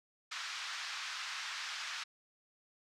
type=band-pass noise; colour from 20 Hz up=pink; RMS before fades=-42 dBFS; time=0.31-2.04 s; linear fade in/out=10 ms; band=1200 to 5900 Hz; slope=24 dB/octave; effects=none